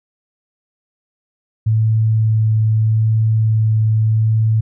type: tone with vibrato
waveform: sine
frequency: 110 Hz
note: A2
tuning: in tune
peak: -11 dBFS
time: 1.66-4.61 s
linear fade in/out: 10 ms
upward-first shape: sine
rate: 0.81 Hz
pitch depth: 8 cents each way
effects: none